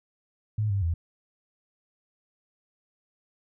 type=tone with pitch steps; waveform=sine; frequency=107 / 99.1 / 83.5 Hz; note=A2 / G2 / E2; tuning=-48 / +19 / +23 cents; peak=-23 dBFS; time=0.58-0.94 s; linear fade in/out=5 ms; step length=120 ms; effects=none